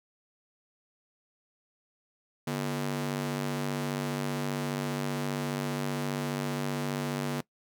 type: ring-modulated tone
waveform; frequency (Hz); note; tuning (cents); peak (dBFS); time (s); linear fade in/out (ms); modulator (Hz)
sawtooth; 193.7; G3; -20; -23; 2.47-7.41; 5; 47.5
effects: noise-tail reverb RT60 0.1 s tail -21 dB re dry